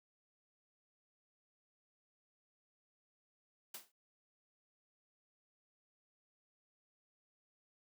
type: noise with exponential decay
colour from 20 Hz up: white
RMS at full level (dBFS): -43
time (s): 3.74-3.92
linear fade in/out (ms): 5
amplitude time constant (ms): 37
effects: high-pass 200 Hz 12 dB/octave